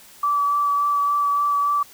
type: tone with vibrato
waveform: sine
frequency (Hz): 1153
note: D6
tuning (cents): -32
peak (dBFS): -17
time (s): 0.23-1.83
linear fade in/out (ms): 5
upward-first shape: sine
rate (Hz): 3.5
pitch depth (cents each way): 13
effects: white hiss -47 dBFS RMS until 1.93 s